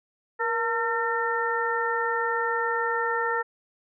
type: harmonic tone with a mistuned harmonic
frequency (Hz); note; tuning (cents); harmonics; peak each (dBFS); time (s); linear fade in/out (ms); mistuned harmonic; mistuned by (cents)
453.2; A#4; -49; 1 / 2 / 3 / 4; -29 / -29 / -29 / -29; 0.39-3.43; 20; 1; +65
effects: none